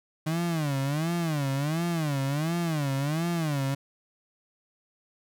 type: tone with vibrato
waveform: 35% pulse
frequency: 152.8 Hz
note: D#3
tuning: 31 cents flat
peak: -24 dBFS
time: 0.26-3.75 s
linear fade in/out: 10 ms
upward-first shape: sine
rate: 1.4 Hz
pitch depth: 210 cents each way
effects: none